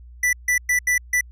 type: tone bursts at uneven times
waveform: square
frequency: 1976 Hz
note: B6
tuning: in tune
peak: -17 dBFS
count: 5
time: 0.23-0.33 / 0.48-0.58 / 0.69-0.79 / 0.87-0.98 / 1.13-1.21 s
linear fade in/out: 5 ms
effects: added 60 Hz sine -40 dBFS peak until 1.31 s + resampled to 32000 Hz